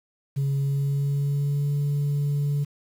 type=tone with pitch glide; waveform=sine; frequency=138.6 to 144.07 Hz; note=C#3 to D3; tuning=0 to -33 cents; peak=-19 dBFS; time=0.36-2.65 s; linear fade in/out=20 ms; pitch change=+67 cents; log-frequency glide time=0.57-1.72 s; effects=tanh soft clip ceiling -20 dBFS + 8-bit